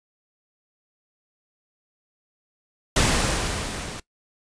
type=noise with level ramp; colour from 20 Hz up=pink; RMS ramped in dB=-18 to -35 dBFS; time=2.96-4 s; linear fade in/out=5 ms; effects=noise-tail reverb RT60 0.1 s tail -20 dB re dry + resampled to 22050 Hz